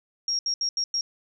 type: tone bursts at uneven times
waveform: sine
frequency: 5588 Hz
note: F8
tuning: in tune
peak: -23 dBFS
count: 5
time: 0.28-0.39 / 0.46-0.54 / 0.61-0.69 / 0.77-0.84 / 0.94-1.01 s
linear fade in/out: 2 ms
effects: none